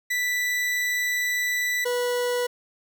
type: tone pair in turn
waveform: 40% pulse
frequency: 1975.5 / 489.5 Hz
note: B6 / B4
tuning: 0 / -15 cents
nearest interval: 2 octaves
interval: 2415 cents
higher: first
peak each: -22 dBFS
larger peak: neither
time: 0.1-1.85 / 1.85-2.47 s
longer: first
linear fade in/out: 10 ms
effects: none